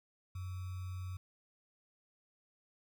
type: tone with sample-and-hold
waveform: sine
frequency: 92 Hz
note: F#2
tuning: 9 cents flat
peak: -39 dBFS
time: 0.35-1.17 s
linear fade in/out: 5 ms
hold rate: 1225 Hz
effects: none